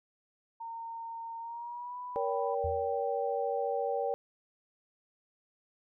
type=tone with pitch glide; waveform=sine; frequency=917 to 988.5 Hz; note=A#5 to B5; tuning=-29 to +1 cents; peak=-38 dBFS; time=0.6-2.55 s; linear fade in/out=10 ms; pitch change=+130 cents; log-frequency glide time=1.39-1.97 s
type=chord; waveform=sine; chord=G diminished; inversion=first; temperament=just; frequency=470.4 / 564.5 / 784 Hz; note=Bb4 / Db5 / G5; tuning=+16 / +31 / 0 cents; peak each=-33 / -34 / -34 dBFS; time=2.16-4.14 s; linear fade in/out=0 ms
type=tone with exponential decay; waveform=sine; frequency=82.41 Hz; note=E2; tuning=in tune; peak=-32 dBFS; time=2.64-3.03 s; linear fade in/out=5 ms; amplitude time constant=83 ms
effects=none